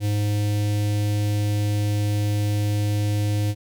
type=tone with notch filter; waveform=square; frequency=103.83 Hz; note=G#2; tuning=in tune; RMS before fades=-22 dBFS; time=0-3.55 s; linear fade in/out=50 ms; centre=1200 Hz; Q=0.63; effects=none